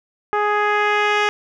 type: tone with low-pass filter sweep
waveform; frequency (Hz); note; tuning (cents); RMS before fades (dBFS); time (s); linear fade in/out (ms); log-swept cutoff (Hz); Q
10% pulse; 416.6; G#4; +5; -18; 0.33-1.29; 0; 1200 to 3800; 1.1
effects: none